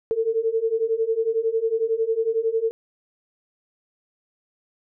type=beating tone pair; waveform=sine; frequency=443.5 / 454.5 Hz; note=A4 / A#4; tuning=+14 / -44 cents; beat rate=11 Hz; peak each=-24 / -22 dBFS; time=0.11-2.71 s; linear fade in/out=0 ms; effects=none